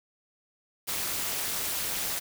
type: noise with amplitude modulation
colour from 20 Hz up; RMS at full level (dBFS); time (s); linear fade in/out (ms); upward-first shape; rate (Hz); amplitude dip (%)
white; -28; 0.87-2.2; 20; sine; 220; 75
effects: none